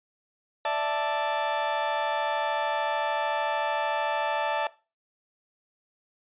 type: chord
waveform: 35% pulse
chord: D suspended second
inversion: none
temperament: just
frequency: 587.3 / 660.7 / 881 Hz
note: D5 / E5 / A5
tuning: 0 / +4 / +2 cents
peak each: -29 / -29 / -26 dBFS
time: 0.65-4.67 s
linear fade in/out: 2 ms
effects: noise-tail reverb RT60 0.3 s tail -19 dB re dry + resampled to 8000 Hz